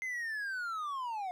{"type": "linear sweep", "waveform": "triangle", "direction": "down", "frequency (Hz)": [2083, 710], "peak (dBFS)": -33, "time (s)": [0.02, 1.31], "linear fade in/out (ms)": 0, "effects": []}